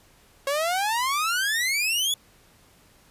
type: exponential sweep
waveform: sawtooth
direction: up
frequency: 543 to 3471 Hz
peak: -19 dBFS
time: 0.47-2.14 s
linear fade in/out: 2 ms
effects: pink hiss -57 dBFS RMS until 3.1 s + resampled to 32000 Hz